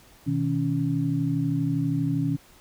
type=tone cluster; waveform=sine; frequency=126.2 / 158.7 / 278.5 Hz; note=B2 / D#3 / C#4; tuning=+38 / +35 / +8 cents; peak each=-28 / -26 / -26 dBFS; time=0.26-2.37 s; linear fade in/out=20 ms; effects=pink hiss -54 dBFS RMS until 2.6 s